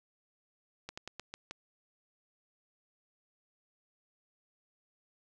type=slowing click train; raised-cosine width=0.2 ms; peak=-24 dBFS; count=6; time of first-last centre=0.89-1.51 s; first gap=85 ms; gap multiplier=1.19; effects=none